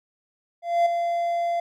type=tone with ADSR envelope; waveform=triangle; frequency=687 Hz; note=F5; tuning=29 cents flat; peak=-13 dBFS; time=0.62-1.6 s; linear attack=240 ms; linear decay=6 ms; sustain=-7 dB; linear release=4 ms; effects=none